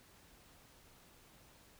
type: silence
effects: pink hiss -63 dBFS RMS until 1.79 s